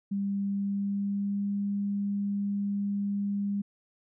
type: tone with pitch glide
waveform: sine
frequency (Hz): 199 to 201.4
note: G3 to G3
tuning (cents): +26 to +47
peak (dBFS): -27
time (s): 0.11-3.62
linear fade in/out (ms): 10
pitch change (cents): +21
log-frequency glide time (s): 0.48-1.54
effects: none